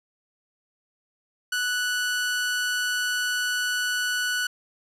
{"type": "tone with amplitude modulation", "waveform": "sawtooth", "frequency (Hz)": 1480, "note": "F#6", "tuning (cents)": 0, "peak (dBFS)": -19, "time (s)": [1.52, 4.47], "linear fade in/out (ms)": 5, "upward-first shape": "sine", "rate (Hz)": 199, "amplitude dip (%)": 25, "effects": ["low-pass 12000 Hz 12 dB/octave"]}